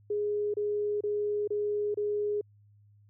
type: tone bursts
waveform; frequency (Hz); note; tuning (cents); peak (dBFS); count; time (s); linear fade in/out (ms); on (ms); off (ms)
sine; 415.3; G#4; 0; -27; 5; 0.1-2.412; 5; 440; 28
effects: added 103 Hz sine -57 dBFS peak until 3.09 s